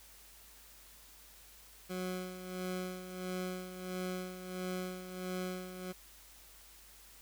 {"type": "tone with tremolo", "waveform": "20% pulse", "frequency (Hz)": 183.4, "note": "F#3", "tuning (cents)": -15, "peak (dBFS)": -31, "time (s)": [1.89, 5.93], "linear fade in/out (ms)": 20, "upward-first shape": "sine", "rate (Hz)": 1.5, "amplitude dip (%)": 65, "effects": ["added 50 Hz sine -63 dBFS peak until 7.21 s", "white hiss -58 dBFS RMS until 7.21 s"]}